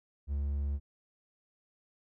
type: tone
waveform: triangle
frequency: 71 Hz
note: C#2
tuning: 42 cents sharp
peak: -28 dBFS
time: 0.27-0.8 s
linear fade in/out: 50 ms
effects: none